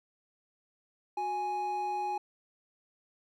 triangle tone pair together, 366.5 / 830.6 Hz, F#4 / G#5, -16 / 0 cents, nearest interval octave + major second, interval 1416 cents, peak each -39 / -29 dBFS, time 1.17-2.18 s, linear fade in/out 5 ms, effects none

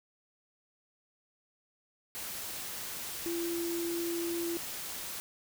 sine tone in noise, 340 Hz, F4, 46 cents flat, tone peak -32 dBFS, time 3.26-4.57 s, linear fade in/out 0 ms, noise white, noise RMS -40 dBFS, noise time 2.15-5.2 s, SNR +5 dB, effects none

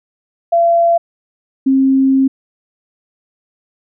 sine tone pair in turn, 680 / 267.4 Hz, F5 / C4, -46 / +38 cents, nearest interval octave + major third, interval 1616 cents, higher first, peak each -8 / -8 dBFS, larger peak neither, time 0.52-0.98 / 1.66-2.28 s, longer second, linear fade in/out 10 ms, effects none

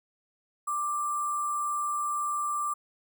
sine tone with sample-and-hold, 1179 Hz, D6, 6 cents sharp, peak -27 dBFS, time 0.67-2.74 s, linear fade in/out 10 ms, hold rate 8820 Hz, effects none

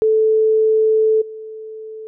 sine tone with level steps, 437.7 Hz, A4, 9 cents flat, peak -11 / -29 dBFS, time 0.02-2.07 s, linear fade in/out 0 ms, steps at 1.21 s, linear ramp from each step 10 ms, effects none

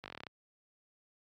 slowing click train, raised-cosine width 0.3 ms, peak -27 dBFS, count 10, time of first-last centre 0.04-0.268 s, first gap 19 ms, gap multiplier 1.07, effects high-pass 80 Hz 12 dB/octave + AAC 48 kbps

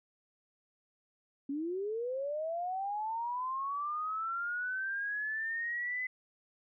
sine linear sweep, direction up, 270 to 2029 Hz, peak -33 dBFS, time 1.49-6.07 s, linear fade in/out 5 ms, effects none

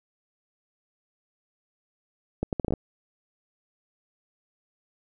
accelerating click train, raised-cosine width 2 ms, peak -13 dBFS, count 8, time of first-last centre 2.43-2.737 s, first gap 98 ms, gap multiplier 0.71, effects none

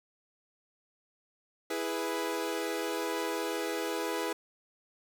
sawtooth chord, E major, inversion none, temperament equal, 329.6 / 415.3 / 493.9 Hz, E4 / G#4 / B4, 0 / 0 / 0 cents, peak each -32 dBFS, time 1.7-4.33 s, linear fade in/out 5 ms, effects none

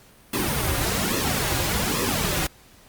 pink noise with flanger, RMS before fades -24 dBFS, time 0.33-2.47 s, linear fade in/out 5 ms, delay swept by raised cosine 1.3 to 4.6 ms, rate 1.2 Hz, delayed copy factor -0.8, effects pink hiss -52 dBFS RMS until 2.88 s + Opus 48 kbps

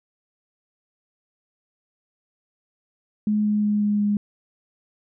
sine tone with pitch steps, 210.9 / 209.7 / 208.5 / 207.3 / 206.1 Hz, G#3 / G#3 / G#3 / G#3 / G#3, +27 / +17 / +7 / -3 / -13 cents, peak -18 dBFS, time 3.27-4.17 s, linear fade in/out 2 ms, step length 180 ms, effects none

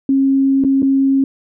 sine tone with dropouts, 270.9 Hz, C#4, 40 cents flat, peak -10 dBFS, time 0.09-1.24 s, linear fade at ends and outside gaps 2 ms, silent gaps 0.639-0.647 / 0.821-0.828 s, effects none

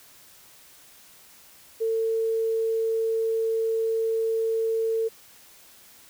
sine tone, 450 Hz, A4, 39 cents sharp, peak -22 dBFS, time 1.8-5.09 s, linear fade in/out 20 ms, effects white hiss -52 dBFS RMS until 6.09 s

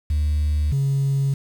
sine tone pair in turn, 75 / 137.63 Hz, D2 / C#3, +37 / -12 cents, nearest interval major seventh, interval 1051 cents, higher second, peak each -16 dBFS, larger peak neither, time 0.1-0.72 / 0.72-1.34 s, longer neither, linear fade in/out 5 ms, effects tanh soft clip ceiling -14 dBFS + 7-bit

